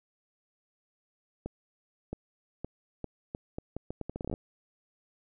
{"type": "accelerating click train", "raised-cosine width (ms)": 2, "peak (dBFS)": -22, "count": 18, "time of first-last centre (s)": [1.46, 4.339], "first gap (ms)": 670, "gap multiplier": 0.77, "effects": []}